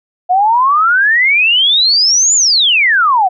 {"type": "exponential two-way sweep", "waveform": "sine", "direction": "up then down", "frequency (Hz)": [707, 7210, 707], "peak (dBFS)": -7, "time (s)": [0.29, 3.29], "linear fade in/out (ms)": 20, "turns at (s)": 2.35, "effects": []}